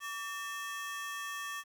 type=ring-modulated tone; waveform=35% pulse; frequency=1475 Hz; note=F#6; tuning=6 cents flat; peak=-33 dBFS; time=0-1.64 s; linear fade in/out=50 ms; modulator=327 Hz; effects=11-bit